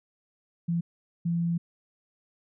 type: tone bursts at uneven times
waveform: sine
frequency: 169.7 Hz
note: F3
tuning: 49 cents flat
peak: -24 dBFS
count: 2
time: 0.68-0.81 / 1.25-1.58 s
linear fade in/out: 10 ms
effects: none